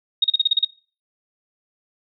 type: tone bursts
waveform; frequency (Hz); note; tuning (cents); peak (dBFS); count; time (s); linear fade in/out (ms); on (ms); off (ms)
sine; 3729; A#7; 0; -12; 8; 0.22-0.649; 5; 23; 35
effects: noise-tail reverb RT60 0.4 s tail -24 dB re dry